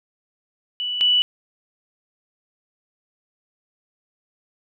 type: tone pair in turn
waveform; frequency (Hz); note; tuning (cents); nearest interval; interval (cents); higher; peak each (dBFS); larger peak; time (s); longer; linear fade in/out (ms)
sine; 2960 / 2960; F#7 / F#7; 0 / 0; unison; 0; neither; -23 / -14; second; 0.8-1.01 / 1.01-1.22; neither; 0
effects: none